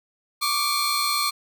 sawtooth tone cluster, 1126 / 1186 / 4232 Hz, C#6 / D6 / C8, +27 / +17 / +19 cents, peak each -24 / -22 / -22 dBFS, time 0.41-1.31 s, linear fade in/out 20 ms, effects none

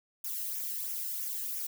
violet noise with flanger, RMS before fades -36 dBFS, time 0.24-1.67 s, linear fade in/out 5 ms, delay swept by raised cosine 0.23 to 0.89 ms, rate 3 Hz, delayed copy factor -0.55, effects none

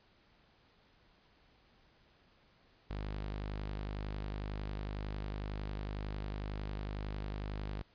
sawtooth tone, 51 Hz, G#1, 31 cents flat, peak -34 dBFS, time 2.9-7.82 s, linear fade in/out 5 ms, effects pink hiss -67 dBFS RMS until 7.94 s + resampled to 11025 Hz

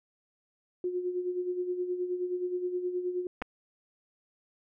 sine tone with tremolo, 360 Hz, F#4, 47 cents flat, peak -27 dBFS, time 0.84-3.27 s, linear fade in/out 2 ms, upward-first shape sine, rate 9.5 Hz, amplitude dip 60%
clicks, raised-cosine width 0.5 ms, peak -20 dBFS, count 2, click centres 3.418 / 3.422 s
effects none

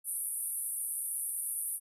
white band-pass noise, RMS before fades -36 dBFS, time 0.04-1.8 s, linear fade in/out 50 ms, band 9100 to 12000 Hz, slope 96 dB/octave, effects none

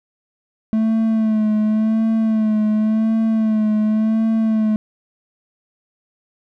triangle tone with vibrato, 218.4 Hz, A3, 13 cents flat, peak -12 dBFS, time 0.73-4.76 s, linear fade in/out 0 ms, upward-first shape sine, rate 0.91 Hz, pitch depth 38 cents each way, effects none

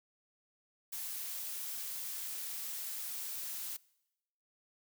blue noise, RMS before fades -41 dBFS, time 0.92-3.77 s, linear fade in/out 10 ms, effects noise-tail reverb RT60 0.9 s tail -23 dB re dry

